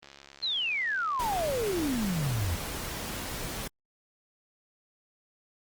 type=click train; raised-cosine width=0.2 ms; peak=-30 dBFS; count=141; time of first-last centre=0.03-2.036 s; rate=69.8 Hz
type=exponential sweep; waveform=sine; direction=down; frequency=4274 to 79.1 Hz; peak=-27 dBFS; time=0.42-2.56 s; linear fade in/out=20 ms
type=noise; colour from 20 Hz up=pink; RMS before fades=-36 dBFS; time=1.19-3.68 s; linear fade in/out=10 ms
effects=Opus 24 kbps